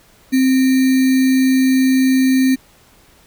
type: tone with sample-and-hold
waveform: sine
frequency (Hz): 261.6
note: C4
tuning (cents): 0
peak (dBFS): -10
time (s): 0.32-2.56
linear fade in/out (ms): 20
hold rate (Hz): 2100
effects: pink hiss -50 dBFS RMS until 3.26 s